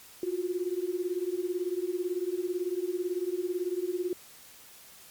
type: beating tone pair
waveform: sine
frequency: 348.6 / 366.6 Hz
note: F4 / F#4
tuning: -3 / -16 cents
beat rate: 18 Hz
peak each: -32 / -31 dBFS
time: 0.23-4.13 s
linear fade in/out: 2 ms
effects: white hiss -52 dBFS RMS until 5.1 s + MP3 96 kbps